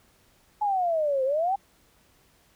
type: exponential two-way sweep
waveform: sine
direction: down then up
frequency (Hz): 855 to 514 to 810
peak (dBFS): -22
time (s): 0.61-1.56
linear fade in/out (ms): 10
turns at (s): 1.24
effects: pink hiss -62 dBFS RMS until 2.55 s